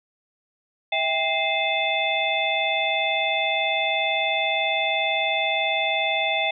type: tone cluster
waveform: sine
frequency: 648 / 794 / 2091 / 2589 / 3512 Hz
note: E5 / G5 / C7 / E7 / A7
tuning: -30 / +22 / -2 / -32 / -4 cents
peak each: -27 dBFS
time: 0.92-6.51 s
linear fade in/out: 5 ms
effects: none